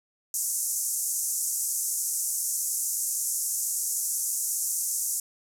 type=band-pass noise; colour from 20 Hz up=pink; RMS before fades=-29 dBFS; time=0.34-5.2 s; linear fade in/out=2 ms; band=6200 to 13000 Hz; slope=48 dB/octave; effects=none